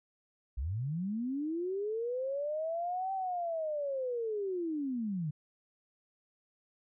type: linear two-way sweep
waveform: sine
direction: up then down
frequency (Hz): 55 to 777 to 142.4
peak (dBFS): -32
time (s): 0.57-5.31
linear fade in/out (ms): 10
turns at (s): 3.13
effects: none